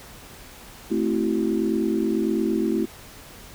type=chord; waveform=sine; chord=F# half-diminished seventh; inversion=first; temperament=equal with one note detuned; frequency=220 / 261.6 / 329.6 / 378.4 Hz; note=A3 / C4 / E4 / F#4; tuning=0 / 0 / 0 / +39 cents; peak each=-25 / -28 / -24 / -27 dBFS; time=0.9-2.86 s; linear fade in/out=20 ms; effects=pink hiss -44 dBFS RMS until 3.54 s